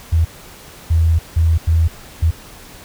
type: tone bursts at uneven times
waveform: sine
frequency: 81.7 Hz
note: E2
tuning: 15 cents flat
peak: -10 dBFS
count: 5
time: 0.12-0.25 / 0.9-1.19 / 1.36-1.58 / 1.67-1.88 / 2.22-2.31 s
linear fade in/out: 10 ms
effects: pink hiss -39 dBFS RMS until 2.84 s